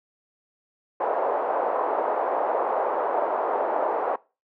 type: band-pass noise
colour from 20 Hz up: white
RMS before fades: -25 dBFS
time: 1-4.16 s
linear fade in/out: 5 ms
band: 450 to 890 Hz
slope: 24 dB/octave
effects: noise-tail reverb RT60 0.3 s tail -22 dB re dry